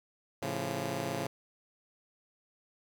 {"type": "chord", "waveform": "10% pulse", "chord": "A augmented", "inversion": "none", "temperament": "just", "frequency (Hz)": [110, 137.5, 171.88], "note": ["A2", "C#3", "E#3"], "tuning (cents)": [0, -14, -27], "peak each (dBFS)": [-31, -29, -30], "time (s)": [0.42, 1.27], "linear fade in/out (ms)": 5, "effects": []}